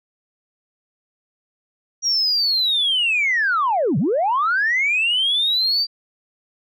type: linear two-way sweep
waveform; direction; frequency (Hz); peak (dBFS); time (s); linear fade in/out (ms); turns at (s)
sine; down then up; 5730 to 123.6 to 4713; -15; 2.02-5.87; 50; 3.98
effects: tanh soft clip ceiling -12 dBFS